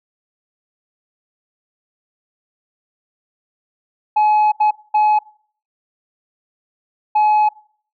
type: tone bursts at uneven times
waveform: sine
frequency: 849 Hz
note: G#5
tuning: 38 cents sharp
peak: -8 dBFS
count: 4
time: 4.16-4.52 / 4.6-4.71 / 4.94-5.19 / 7.15-7.49 s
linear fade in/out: 10 ms
effects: noise-tail reverb RT60 0.5 s tail -23 dB re dry + tanh soft clip ceiling -10 dBFS